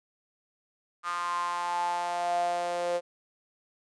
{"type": "tone with high-pass filter sweep", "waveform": "sawtooth", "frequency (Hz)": 174.61, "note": "F3", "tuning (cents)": 0, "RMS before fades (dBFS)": -30, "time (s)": [1.03, 3.01], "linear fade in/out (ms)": 50, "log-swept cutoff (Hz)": [1200, 540], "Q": 8.9, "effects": ["resampled to 22050 Hz"]}